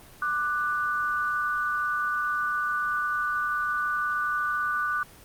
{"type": "tone pair together", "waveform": "sine", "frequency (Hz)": [1183.9, 1480], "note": ["D6", "F#6"], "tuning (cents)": [14, 0], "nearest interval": "major third", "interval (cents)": 386, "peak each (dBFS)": -27, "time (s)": [0.22, 5.03], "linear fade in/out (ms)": 2, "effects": ["pink hiss -50 dBFS RMS until 5.24 s", "Opus 24 kbps"]}